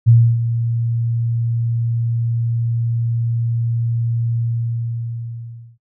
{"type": "tone with ADSR envelope", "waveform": "sine", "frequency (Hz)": 116.54, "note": "A#2", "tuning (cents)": 0, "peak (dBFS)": -5, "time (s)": [0.06, 5.78], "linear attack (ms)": 25, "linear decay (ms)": 290, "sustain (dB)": -11, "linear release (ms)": 1400, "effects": ["noise-tail reverb RT60 0.1 s tail -24 dB re dry"]}